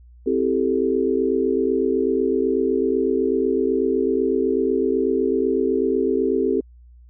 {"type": "chord", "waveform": "sine", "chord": "A minor seventh", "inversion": "first", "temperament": "equal", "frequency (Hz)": [261.6, 329.6, 392, 440], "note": ["C4", "E4", "G4", "A4"], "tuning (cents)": [0, 0, 0, 0], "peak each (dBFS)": [-23, -26, -21, -23], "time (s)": [0.26, 6.61], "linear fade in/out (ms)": 10, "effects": ["added 60 Hz sine -44 dBFS peak until 7.09 s"]}